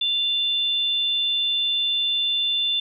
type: tone pair together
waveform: sine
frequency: 2794 / 3520 Hz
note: F7 / A7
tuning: 0 / 0 cents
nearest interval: major third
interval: 400 cents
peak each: -30 / -20 dBFS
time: 0.01-2.8 s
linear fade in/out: 5 ms
effects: none